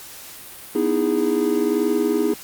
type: chord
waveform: triangle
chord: E major seventh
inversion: second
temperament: just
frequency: 247.2 / 309 / 329.6 / 412 Hz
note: B3 / D#4 / E4 / G#4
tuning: +2 / -12 / 0 / -14 cents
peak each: -23 / -21 / -22 / -19 dBFS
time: 0.75-2.34 s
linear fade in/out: 5 ms
effects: white hiss -39 dBFS RMS until 2.43 s + Opus 48 kbps